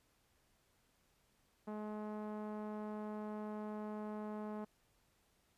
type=tone with low-pass filter; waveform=sawtooth; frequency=212 Hz; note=G#3; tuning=36 cents sharp; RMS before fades=-44 dBFS; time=1.67-4.65 s; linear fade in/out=10 ms; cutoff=1000 Hz; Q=1.3; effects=pink hiss -75 dBFS RMS until 5.57 s + resampled to 32000 Hz